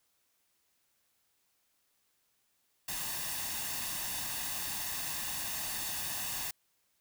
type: noise with comb filter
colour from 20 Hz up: white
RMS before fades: -37 dBFS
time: 2.88-6.51 s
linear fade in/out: 5 ms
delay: 1.1 ms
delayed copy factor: +0.6
effects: white hiss -75 dBFS RMS until 7 s